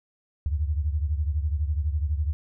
sine beating tone pair, 72.8 / 84.8 Hz, D2 / E2, -15 / +50 cents, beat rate 12 Hz, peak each -24 / -29 dBFS, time 0.46-2.33 s, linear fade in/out 0 ms, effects none

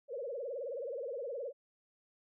sine tone with vibrato, 515 Hz, C5, 28 cents flat, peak -37 dBFS, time 0.08-1.53 s, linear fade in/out 50 ms, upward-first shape triangle, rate 19 Hz, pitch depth 250 cents each way, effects none

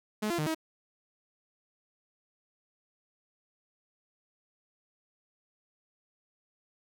sawtooth tone with pitch steps, 212.9 / 343.1 / 152.5 / 319.2 Hz, G#3 / F4 / D#3 / D#4, +43 / -31 / -34 / +44 cents, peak -25 dBFS, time 0.22-0.548 s, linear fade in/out 10 ms, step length 82 ms, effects none

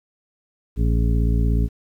harmonic tone with a mistuned harmonic, 56.7 Hz, A#1, 47 cents flat, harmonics 1 / 2 / 3 / 4 / 5 / 7, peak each -17 / -23 / -27 / -29 / -31 / -34 dBFS, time 0.76-1.69 s, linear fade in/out 50 ms, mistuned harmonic 7, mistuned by +89 cents, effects 9-bit

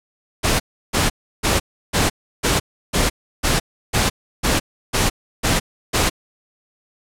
pink noise bursts, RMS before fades -17 dBFS, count 12, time 0.43-6.1 s, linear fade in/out 20 ms, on 170 ms, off 330 ms, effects low-pass 11000 Hz 12 dB/octave

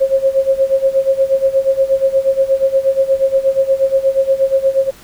sine tone with tremolo, 538 Hz, C5, 48 cents sharp, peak -7 dBFS, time 0-4.91 s, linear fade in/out 20 ms, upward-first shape sine, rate 8.4 Hz, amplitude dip 85%, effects pink hiss -41 dBFS RMS until 5.03 s

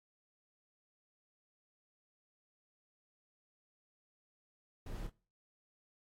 brown noise with echo, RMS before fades -43 dBFS, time 4.86-5.07 s, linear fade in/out 5 ms, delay 28 ms, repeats 1, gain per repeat -7 dB, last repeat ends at 5.098 s, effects noise-tail reverb RT60 0.4 s tail -23 dB re dry + AAC 48 kbps

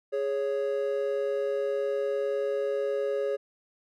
triangle tone pair together, 415.3 / 554.4 Hz, G#4 / C#5, 0 / 0 cents, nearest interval perfect fourth, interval 500 cents, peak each -27 dBFS, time 0.12-3.37 s, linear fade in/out 20 ms, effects none

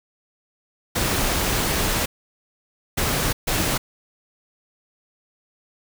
pink noise bursts at uneven times, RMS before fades -22 dBFS, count 3, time 0.95-2.06 / 2.97-3.33 / 3.47-3.78 s, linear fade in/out 10 ms, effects none

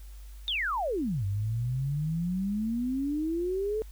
sine exponential two-way sweep, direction down then up, 3741 to 95.7 to 443.5 Hz, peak -27 dBFS, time 0.48-3.82 s, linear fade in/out 0 ms, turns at 1.25 s, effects added 50 Hz sine -42 dBFS peak until 3.91 s + white hiss -59 dBFS RMS until 3.91 s

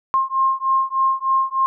sine beating tone pair, 1063 / 1066.3 Hz, C6 / C6, +27 / +32 cents, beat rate 3.3 Hz, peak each -19 dBFS, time 0.14-1.66 s, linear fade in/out 0 ms, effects none

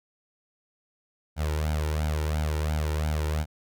sawtooth tone with flanger, 76.7 Hz, D#2, 24 cents flat, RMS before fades -27 dBFS, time 1.36-3.46 s, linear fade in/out 50 ms, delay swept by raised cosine 1.3 to 2.2 ms, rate 2.9 Hz, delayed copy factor +0.75, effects none

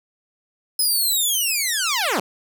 10% pulse linear sweep, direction down, 5130 to 157.6 Hz, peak -11 dBFS, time 0.79-2.2 s, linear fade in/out 5 ms, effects none

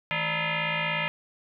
sine tone with frequency modulation, 160 Hz, D#3, 49 cents sharp, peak -25 dBFS, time 0.11-1.08 s, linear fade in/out 0 ms, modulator 377 Hz, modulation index 7.3, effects none

